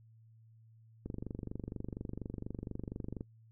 click train, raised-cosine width 3 ms, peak -27 dBFS, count 53, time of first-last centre 1.06-3.209 s, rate 24.2 Hz, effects noise-tail reverb RT60 0.1 s tail -21 dB re dry + added 112 Hz sine -58 dBFS peak until 3.51 s

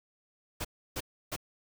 pink noise bursts, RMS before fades -35 dBFS, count 3, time 0.6-1.364 s, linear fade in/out 10 ms, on 48 ms, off 310 ms, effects none

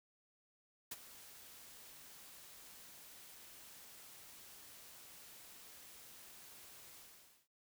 white noise with ADSR envelope, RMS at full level -43 dBFS, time 0.91-7.48 s, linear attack 8 ms, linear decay 34 ms, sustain -14 dB, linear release 520 ms, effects none

